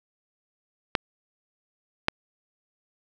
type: clicks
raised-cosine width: 0.3 ms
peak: -4 dBFS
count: 2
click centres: 0.952 / 2.084 s
effects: none